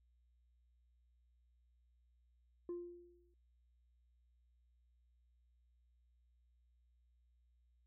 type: tone with exponential decay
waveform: sine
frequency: 349.2 Hz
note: F4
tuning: in tune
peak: -37 dBFS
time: 2.69-3.34 s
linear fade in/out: 2 ms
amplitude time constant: 140 ms
effects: tanh soft clip ceiling -39 dBFS + added 60 Hz sine -70 dBFS peak until 7.86 s